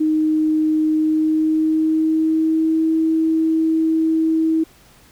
sine tone with pitch glide, 311.1 to 321 Hz, D#4 to E4, 0 to -46 cents, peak -14 dBFS, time 0-4.64 s, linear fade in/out 10 ms, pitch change +54 cents, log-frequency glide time 0.93-2.9 s, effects pink hiss -50 dBFS RMS until 5.11 s

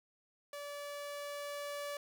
sawtooth tone with level ramp, 577 Hz, D5, 31 cents flat, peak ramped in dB -39 to -35 dBFS, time 0.53-1.97 s, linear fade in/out 2 ms, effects none

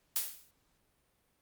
blue noise with exponential decay, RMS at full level -29 dBFS, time 0.16-0.51 s, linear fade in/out 0 ms, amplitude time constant 74 ms, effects pink hiss -74 dBFS RMS until 1.41 s + Opus 48 kbps

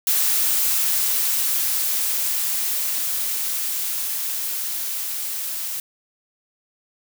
blue noise with level ramp, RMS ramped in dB -19 to -28 dBFS, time 0.07-5.8 s, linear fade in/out 2 ms, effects none

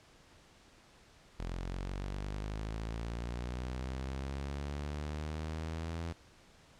sawtooth linear sweep, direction up, 42.43 to 84.2 Hz, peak -33 dBFS, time 1.39-6.13 s, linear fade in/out 10 ms, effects pink hiss -61 dBFS RMS until 6.79 s + low-pass 7000 Hz 12 dB/octave

